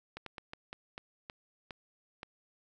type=slowing click train; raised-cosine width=0.3 ms; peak=-26 dBFS; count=9; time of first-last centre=0.17-2.231 s; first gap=93 ms; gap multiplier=1.28; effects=none